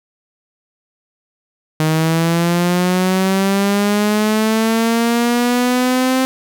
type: linear sweep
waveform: sawtooth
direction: up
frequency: 155.3 to 261.6 Hz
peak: -9 dBFS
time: 1.8-6.25 s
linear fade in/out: 0 ms
effects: none